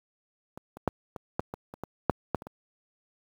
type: clicks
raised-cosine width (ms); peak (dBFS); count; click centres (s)
1; -27 / -29 / -9 / -23 / -12 / -21 / -27 / -21 / -6 / -11 / -27 / -27; 12; 0.575 / 0.77 / 0.877 / 1.162 / 1.395 / 1.539 / 1.739 / 1.836 / 2.097 / 2.347 / 2.421 / 2.469
effects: high-pass 60 Hz 12 dB/octave + 8-bit